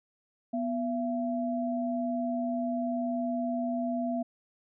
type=tone pair together; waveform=sine; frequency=245.5 / 675.4 Hz; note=B3 / E5; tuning=-10 / +42 cents; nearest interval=octave + tritone; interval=1752 cents; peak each=-30 / -32 dBFS; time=0.53-4.23 s; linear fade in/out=10 ms; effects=none